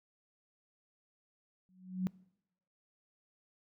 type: tone with exponential growth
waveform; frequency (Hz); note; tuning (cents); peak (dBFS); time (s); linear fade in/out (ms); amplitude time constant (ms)
sine; 185; F#3; 0; -27; 1.69-2.07; 0; 82
effects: noise-tail reverb RT60 0.8 s tail -24 dB re dry